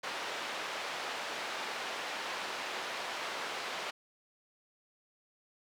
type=band-pass noise; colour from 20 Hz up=pink; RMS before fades=-39 dBFS; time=0.03-3.91 s; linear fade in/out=10 ms; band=610 to 4000 Hz; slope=12 dB/octave; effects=none